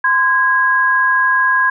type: tone pair together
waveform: sine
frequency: 1031 / 1644.2 Hz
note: C6 / G#6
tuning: -26 / -18 cents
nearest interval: minor sixth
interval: 808 cents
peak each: -15 / -12 dBFS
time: 0.04-1.7 s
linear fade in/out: 5 ms
effects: none